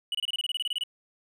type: tone bursts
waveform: triangle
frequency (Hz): 2944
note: F#7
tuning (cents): -9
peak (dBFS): -25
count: 14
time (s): 0.12-0.836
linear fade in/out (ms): 2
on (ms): 27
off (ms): 26
effects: none